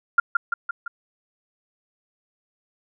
sine tone with echo, 1396.9 Hz, F6, in tune, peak -11 dBFS, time 0.18-0.2 s, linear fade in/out 5 ms, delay 170 ms, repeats 4, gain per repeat -4 dB, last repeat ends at 0.88 s, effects none

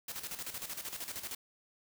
white noise with tremolo, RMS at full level -40 dBFS, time 0.08-1.35 s, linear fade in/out 5 ms, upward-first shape square, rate 13 Hz, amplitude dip 65%, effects none

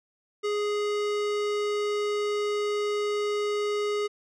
square tone, 415.3 Hz, G#4, in tune, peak -26 dBFS, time 0.43-4.08 s, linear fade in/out 20 ms, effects low-pass 6000 Hz 12 dB/octave

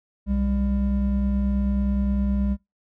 triangle tone pair together, 63.6 / 200.3 Hz, C2 / G3, -48 / +38 cents, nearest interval octave + minor sixth, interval 1986 cents, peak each -21 dBFS, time 0.26-2.57 s, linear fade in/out 50 ms, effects noise-tail reverb RT60 0.2 s tail -23 dB re dry

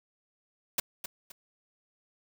white noise with echo, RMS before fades -27 dBFS, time 0.78-0.8 s, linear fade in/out 5 ms, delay 260 ms, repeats 2, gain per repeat -10 dB, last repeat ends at 1.32 s, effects none

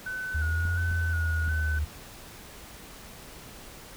sine tone with vibrato, 1480 Hz, F#6, in tune, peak -31 dBFS, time 0.06-1.79 s, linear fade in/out 5 ms, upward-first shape square, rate 1.4 Hz, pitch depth 35 cents each way
sine linear two-way sweep, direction up then down, 75 to 87.31 to 75 Hz, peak -25 dBFS, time 0.34-1.85 s, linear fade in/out 10 ms, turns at 0.72 s
clicks, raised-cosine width 5 ms, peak -27 dBFS, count 3, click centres 0.653 / 0.914 / 1.479 s
effects pink hiss -46 dBFS RMS until 3.96 s

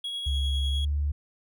triangle tone with tremolo, 3322 Hz, G#7, in tune, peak -28 dBFS, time 0.04-0.85 s, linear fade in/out 5 ms, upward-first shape sine, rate 10 Hz, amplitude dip 25%
sine tone with pitch glide, 69.4 to 72.77 Hz, C#2 to D2, +3 to -15 cents, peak -23 dBFS, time 0.26-1.12 s, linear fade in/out 10 ms, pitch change +82 cents, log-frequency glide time 0.71-0.86 s
effects tanh soft clip ceiling -18 dBFS

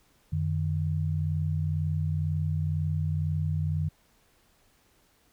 sine tone pair together, 91 / 153.04 Hz, F#2 / D#3, -28 / -28 cents, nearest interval major sixth, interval 900 cents, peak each -28 dBFS, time 0.32-3.89 s, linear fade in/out 10 ms, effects pink hiss -65 dBFS RMS until 5.32 s

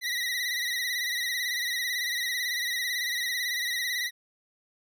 25% pulse tone with vibrato, 1948 Hz, B6, 24 cents flat, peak -24 dBFS, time 0.01-4.11 s, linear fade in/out 50 ms, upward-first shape sine, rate 18 Hz, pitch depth 70 cents each way, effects none

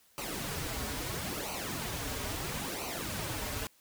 pink noise with flanger, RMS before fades -37 dBFS, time 0.18-3.67 s, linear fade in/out 0 ms, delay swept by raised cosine 0.57 to 5.97 ms, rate 0.75 Hz, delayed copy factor -0.7, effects white hiss -65 dBFS RMS until 3.8 s

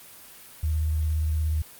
sine tone with vibrato, 77.7 Hz, D#2, 2 cents flat, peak -22 dBFS, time 0.63-1.62 s, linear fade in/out 5 ms, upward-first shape square, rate 17 Hz, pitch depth 25 cents each way, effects white hiss -47 dBFS RMS until 1.79 s + Opus 32 kbps

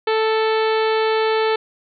harmonic tone with a mistuned harmonic, 440 Hz, A4, in tune, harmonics 1 / 2 / 3 / 4 / 5 / 6 / 7 / 8 / 9 / 10, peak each -17 / -23 / -27 / -29 / -31 / -33 / -34 / -35 / -36 / -37 dBFS, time 0.07-1.56 s, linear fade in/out 5 ms, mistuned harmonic 5, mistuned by +16 cents, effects none

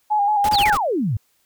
sine tone with vibrato, 828 Hz, G#5, 5 cents flat, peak -15 dBFS, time 0.1-0.76 s, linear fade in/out 20 ms, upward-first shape square, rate 5.6 Hz, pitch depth 39 cents each way
pink noise bursts, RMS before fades -27 dBFS, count 5, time 0.44-0.772 s, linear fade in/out 2 ms, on 48 ms, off 23 ms
15% pulse tone with exponential growth, 4300 Hz, C8, 47 cents sharp, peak -19 dBFS, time 0.5-0.64 s, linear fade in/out 0 ms, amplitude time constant 29 ms
sine exponential sweep, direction down, 4959 to 94 Hz, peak -18 dBFS, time 0.53-1.17 s, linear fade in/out 5 ms
effects white hiss -64 dBFS RMS until 1.45 s

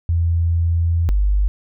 sine tone pair in turn, 84.2 / 49.96 Hz, E2 / G1, +37 / +34 cents, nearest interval major sixth, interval 903 cents, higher first, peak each -14 / -13 dBFS, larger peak second, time 0.09-1.09 / 1.09-1.48 s, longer first, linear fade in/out 0 ms, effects none

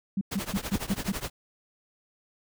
sine tone bursts, 196 Hz, G3, in tune, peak -24 dBFS, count 6, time 0.17-1.122 s, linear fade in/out 5 ms, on 42 ms, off 140 ms
pink noise with tremolo, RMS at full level -31 dBFS, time 0.31-1.3 s, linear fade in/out 10 ms, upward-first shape triangle, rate 12 Hz, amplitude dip 95%
click, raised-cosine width 3 ms, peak -15 dBFS, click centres 0.756 s
effects none

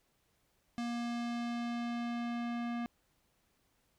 square tone with low-pass filter sweep, 237.1 Hz, A#3, 30 cents sharp, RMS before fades -37 dBFS, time 0.78-2.86 s, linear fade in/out 0 ms, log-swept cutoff 6000 to 2500 Hz, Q 0.88, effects pink hiss -75 dBFS RMS until 3.98 s

